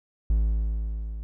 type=tone with level ramp; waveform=triangle; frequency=54.1 Hz; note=A1; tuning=29 cents flat; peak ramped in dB=-16 to -30 dBFS; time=0.3-1.23 s; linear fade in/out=0 ms; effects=none